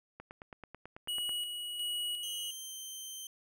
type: click train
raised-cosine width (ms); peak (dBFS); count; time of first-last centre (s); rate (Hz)
0.5; -31; 11; 0.2-1.293; 9.15
type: tone with tremolo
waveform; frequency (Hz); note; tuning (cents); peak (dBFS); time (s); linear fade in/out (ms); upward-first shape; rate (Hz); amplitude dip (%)
square; 2915; F#7; -26; -34; 1.08-2.51; 5; square; 1.4; 40
type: tone with pitch glide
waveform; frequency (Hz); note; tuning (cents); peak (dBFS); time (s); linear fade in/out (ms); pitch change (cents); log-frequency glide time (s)
15% pulse; 3136 to 3116; G7 to G7; 0 to -11; -35; 2.23-3.27; 2; -11; 2.61-2.74
effects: none